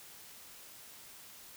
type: silence
effects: white hiss -53 dBFS RMS until 1.56 s